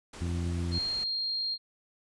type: low-pass noise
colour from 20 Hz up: pink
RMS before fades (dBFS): -46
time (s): 0.13-1.04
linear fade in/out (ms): 5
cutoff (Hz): 10000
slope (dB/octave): 24
type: harmonic tone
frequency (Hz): 86.3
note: F2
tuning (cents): -20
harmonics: 1 / 2 / 3 / 4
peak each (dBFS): -30 / -36 / -40 / -42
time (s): 0.21-0.79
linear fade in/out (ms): 5
type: tone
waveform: sine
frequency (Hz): 4218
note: C8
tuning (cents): +13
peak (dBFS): -29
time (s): 0.71-1.58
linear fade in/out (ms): 50
effects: resampled to 24000 Hz